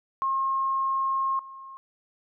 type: tone with level steps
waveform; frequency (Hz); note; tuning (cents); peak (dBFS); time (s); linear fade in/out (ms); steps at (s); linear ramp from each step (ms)
sine; 1074; C6; +45; -23 / -40; 0.22-1.77; 0; 1.39; 2
effects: none